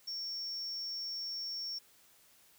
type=tone; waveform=triangle; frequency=5480 Hz; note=F8; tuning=34 cents flat; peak=-36 dBFS; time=0.07-1.79 s; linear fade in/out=10 ms; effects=white hiss -64 dBFS RMS until 2.58 s